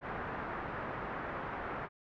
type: low-pass noise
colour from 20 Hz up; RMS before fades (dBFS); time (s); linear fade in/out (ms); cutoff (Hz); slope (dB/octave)
white; -40; 0.01-1.89; 50; 1600; 24
effects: none